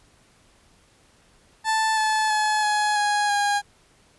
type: tone with pitch steps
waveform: 30% pulse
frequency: 880 / 866.9 / 854 / 841.2 / 828.7 / 816.3 Hz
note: A5 / A5 / G#5 / G#5 / G#5 / G#5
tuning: 0 / -26 / +48 / +22 / -4 / -30 cents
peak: -17 dBFS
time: 1.64-3.62 s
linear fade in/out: 50 ms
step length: 330 ms
effects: pink hiss -58 dBFS RMS until 4.18 s + resampled to 24000 Hz